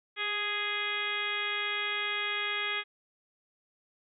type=harmonic tone with a mistuned harmonic; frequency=415.3 Hz; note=G#4; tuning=in tune; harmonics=1 / 2 / 3 / 4 / 5 / 6 / 7 / 8 / 9; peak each=-43 / -46 / -39 / -37 / -35 / -37 / -45 / -36 / -46 dBFS; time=0.16-2.84 s; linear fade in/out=50 ms; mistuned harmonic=1; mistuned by=-31 cents; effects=none